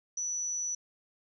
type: tone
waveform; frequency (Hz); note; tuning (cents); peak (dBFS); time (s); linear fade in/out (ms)
sine; 5930; F#8; +3; -31; 0.17-0.75; 5
effects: none